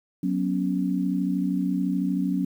sine chord, F# suspended fourth, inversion none, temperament equal with one note detuned, 185 / 243.7 / 277.2 Hz, F#3 / B3 / C#4, 0 / -23 / 0 cents, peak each -25 / -30 / -26 dBFS, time 0.23-2.45 s, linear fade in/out 5 ms, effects 9-bit

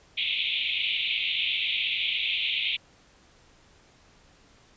white band-pass noise, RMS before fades -28 dBFS, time 0.17-2.77 s, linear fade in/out 10 ms, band 2200 to 3700 Hz, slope 96 dB/octave, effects pink hiss -58 dBFS RMS until 4.76 s + resampled to 16000 Hz

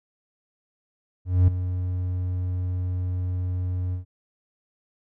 triangle tone with ADSR envelope, 90.7 Hz, F#2, 34 cents flat, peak -10 dBFS, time 1.25-4.05 s, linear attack 230 ms, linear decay 5 ms, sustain -12 dB, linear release 120 ms, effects none

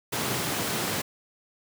pink high-pass noise, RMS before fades -29 dBFS, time 0.12-1.02 s, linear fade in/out 10 ms, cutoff 110 Hz, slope 24 dB/octave, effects none

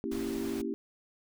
sine chord, A# diminished seventh, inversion none, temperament equal with one note detuned, 233.1 / 277.2 / 329.6 / 393.8 Hz, A#3 / C#4 / E4 / G4, 0 / 0 / 0 / +8 cents, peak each -37 dBFS, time 0.04-0.74 s, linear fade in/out 0 ms
pink band-stop noise, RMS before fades -45 dBFS, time 0.11-0.62 s, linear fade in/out 10 ms, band 190 to 470 Hz, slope 96 dB/octave
effects none

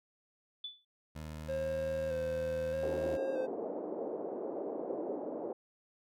sine tone with exponential decay, 3477 Hz, A7, 21 cents flat, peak -36 dBFS, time 0.64-0.85 s, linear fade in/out 5 ms, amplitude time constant 44 ms
20% pulse tone with pitch glide, 77.5 to 80 Hz, D#2 to D#2, -6 to +49 cents, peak -37 dBFS, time 1.15-3.17 s, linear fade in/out 10 ms, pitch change +55 cents, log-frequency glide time 1.46-1.7 s
triangle tone with vibrato, 527 Hz, C5, 12 cents sharp, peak -31 dBFS, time 1.48-3.47 s, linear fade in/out 20 ms, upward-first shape square, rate 0.8 Hz, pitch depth 27 cents each way
pink band-pass noise, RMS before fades -39 dBFS, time 2.83-5.53 s, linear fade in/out 5 ms, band 320 to 610 Hz, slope 24 dB/octave
effects none

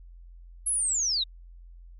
sine linear sweep, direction down, 11000 to 3653 Hz, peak -24 dBFS, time 0.66-1.24 s, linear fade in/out 10 ms, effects added 43 Hz sine -45 dBFS peak until 1.99 s

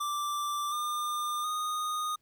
square tone with pitch steps, 1174.7 / 1204.2 / 1234.5 Hz, D6 / D6 / D#6, 0 / +43 / -14 cents, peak -31 dBFS, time 0-2.16 s, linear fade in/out 10 ms, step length 720 ms, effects pink hiss -75 dBFS RMS until 2.21 s

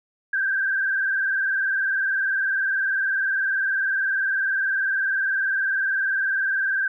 sine tone with vibrato, 1581 Hz, G6, 14 cents sharp, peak -20 dBFS, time 0.33-6.88 s, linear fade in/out 5 ms, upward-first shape triangle, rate 20 Hz, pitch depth 81 cents each way, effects none

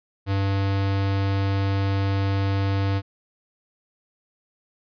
square tone, 98.1 Hz, G2, 2 cents sharp, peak -21 dBFS, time 0.26-3.02 s, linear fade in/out 50 ms, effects resampled to 11025 Hz

